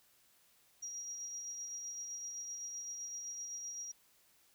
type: tone with tremolo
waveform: sine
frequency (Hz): 5710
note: F8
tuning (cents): +37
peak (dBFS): -40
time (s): 0.82-3.92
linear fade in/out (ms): 10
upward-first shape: sine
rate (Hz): 7.8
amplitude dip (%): 30
effects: white hiss -69 dBFS RMS until 4.54 s